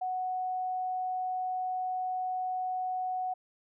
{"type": "tone", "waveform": "sine", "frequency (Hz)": 740, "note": "F#5", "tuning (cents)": 0, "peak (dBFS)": -30, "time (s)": [0.01, 3.34], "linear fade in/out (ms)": 10, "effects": []}